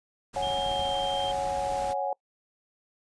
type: noise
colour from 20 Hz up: pink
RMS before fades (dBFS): -41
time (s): 0.33-1.94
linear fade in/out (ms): 20
type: chord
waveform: sine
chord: C# suspended fourth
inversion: none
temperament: just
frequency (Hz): 554.4 / 739.2 / 831.5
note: C#5 / F#5 / G#5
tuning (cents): 0 / -2 / +2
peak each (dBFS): -31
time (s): 0.36-2.13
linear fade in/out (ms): 2
type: tone with pitch glide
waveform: sine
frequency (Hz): 3198 to 3169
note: G7 to G7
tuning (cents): +34 to +18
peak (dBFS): -32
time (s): 0.42-1.32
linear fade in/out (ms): 10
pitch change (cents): -16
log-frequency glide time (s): 0.66-0.93
type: clicks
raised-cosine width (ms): 5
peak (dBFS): -32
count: 11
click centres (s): 0.43 / 0.471 / 0.504 / 0.545 / 0.59 / 0.664 / 0.715 / 0.755 / 0.796 / 0.854 / 0.894
effects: noise-tail reverb RT60 0.1 s tail -25 dB re dry + resampled to 22050 Hz